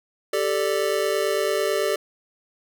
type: chord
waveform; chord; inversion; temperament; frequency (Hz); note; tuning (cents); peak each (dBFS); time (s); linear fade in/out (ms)
square; G suspended second; none; just; 392 / 441 / 588; G4 / A4 / D5; 0 / +4 / +2; -26; 0.33-1.96; 5
effects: none